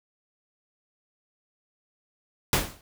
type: noise with exponential decay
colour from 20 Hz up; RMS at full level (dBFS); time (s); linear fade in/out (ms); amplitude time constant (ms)
pink; -18; 2.53-2.81; 1; 59
effects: none